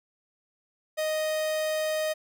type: tone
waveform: 45% pulse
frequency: 622.3 Hz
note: D#5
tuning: in tune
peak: -26 dBFS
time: 0.97-2.14 s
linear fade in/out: 20 ms
effects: none